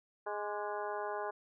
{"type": "harmonic tone with a mistuned harmonic", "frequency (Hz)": 207.7, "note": "G#3", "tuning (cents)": 0, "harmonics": [2, 3, 4, 5, 6, 7, 8], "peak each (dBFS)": [-41, -42, -41, -43, -50, -47, -51], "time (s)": [0.26, 1.31], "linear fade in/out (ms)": 10, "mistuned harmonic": 6, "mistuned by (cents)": -89, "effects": []}